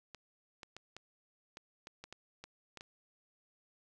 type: clicks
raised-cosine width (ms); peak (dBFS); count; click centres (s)
0.2; -30; 11; 0.147 / 0.632 / 0.766 / 0.966 / 1.571 / 1.871 / 2.04 / 2.126 / 2.44 / 2.773 / 2.809
effects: none